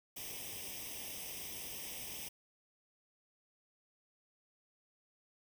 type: noise with comb filter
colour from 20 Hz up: white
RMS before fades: -45 dBFS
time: 0.16-2.29 s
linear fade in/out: 10 ms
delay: 0.35 ms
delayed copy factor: +0.85
effects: none